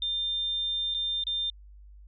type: tone with dropouts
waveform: sine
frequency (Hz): 3600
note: A7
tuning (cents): +39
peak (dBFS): -27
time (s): 0.02-1.5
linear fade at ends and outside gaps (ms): 2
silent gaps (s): 0.941-0.946 / 1.238-1.268
effects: added 50 Hz sine -47 dBFS peak until 2.07 s